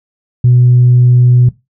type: tone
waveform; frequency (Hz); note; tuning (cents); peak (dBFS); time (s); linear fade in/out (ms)
sine; 123.5; B2; 0; -3; 0.44-1.49; 5
effects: noise-tail reverb RT60 0.2 s tail -17 dB re dry + tanh soft clip ceiling 0 dBFS